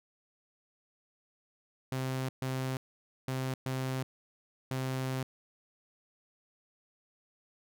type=tone bursts at uneven times; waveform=sawtooth; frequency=130.81 Hz; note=C3; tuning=in tune; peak=-28 dBFS; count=5; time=1.92-2.29 / 2.42-2.77 / 3.28-3.54 / 3.66-4.03 / 4.71-5.23 s; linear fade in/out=2 ms; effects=none